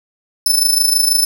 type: tone with amplitude modulation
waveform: 20% pulse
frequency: 5274 Hz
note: E8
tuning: in tune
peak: -3 dBFS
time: 0.46-1.25 s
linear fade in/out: 2 ms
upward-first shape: sine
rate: 26.2 Hz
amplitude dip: 65%
effects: none